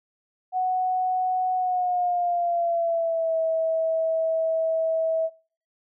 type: tone with pitch glide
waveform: sine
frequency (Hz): 740 to 647.9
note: F#5 to E5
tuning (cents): 0 to -30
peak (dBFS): -21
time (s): 0.52-5.3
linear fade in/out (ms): 50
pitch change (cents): -230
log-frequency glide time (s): 1.55-3.38
effects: noise-tail reverb RT60 0.5 s tail -26 dB re dry